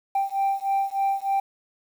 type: beating tone pair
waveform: sine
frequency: 784 / 787.3 Hz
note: G5 / G5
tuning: 0 / +7 cents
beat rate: 3.3 Hz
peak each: -23 dBFS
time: 0.15-1.4 s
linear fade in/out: 5 ms
effects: tanh soft clip ceiling -18 dBFS + 8-bit